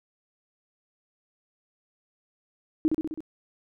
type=tone with echo; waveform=sine; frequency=314.3 Hz; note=D#4; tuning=18 cents sharp; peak=-18 dBFS; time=2.85-2.88 s; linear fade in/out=0 ms; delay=65 ms; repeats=5; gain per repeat=-3 dB; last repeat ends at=3.205 s; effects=none